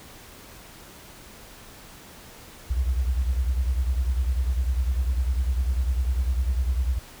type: beating tone pair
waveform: sine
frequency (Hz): 61.8 / 71.8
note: B1 / D2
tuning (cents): +2 / -39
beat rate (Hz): 10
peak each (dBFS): -21 / -26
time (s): 2.7-6.99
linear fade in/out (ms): 10
effects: tanh soft clip ceiling -16 dBFS + pink hiss -46 dBFS RMS until 7.2 s